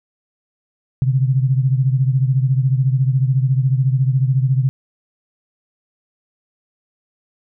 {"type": "beating tone pair", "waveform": "sine", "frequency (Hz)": [129.1, 143.1], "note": ["C3", "D3"], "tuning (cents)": [-23, -45], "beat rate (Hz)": 14, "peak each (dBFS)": [-14, -19], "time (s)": [1.02, 4.69], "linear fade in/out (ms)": 0, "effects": []}